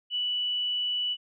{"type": "tone", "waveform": "sine", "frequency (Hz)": 2960, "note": "F#7", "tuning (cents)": 0, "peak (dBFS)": -26, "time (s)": [0.1, 1.17], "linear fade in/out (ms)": 50, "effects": []}